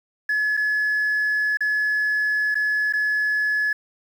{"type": "tone with dropouts", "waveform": "sine", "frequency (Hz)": 1705, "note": "G#6", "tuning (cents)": 45, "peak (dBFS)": -17, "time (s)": [0.29, 3.73], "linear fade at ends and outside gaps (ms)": 5, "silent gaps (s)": [[0.569, 0.573], [1.572, 1.606], [2.545, 2.553], [2.926, 2.935]], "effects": ["tanh soft clip ceiling -17 dBFS", "8-bit"]}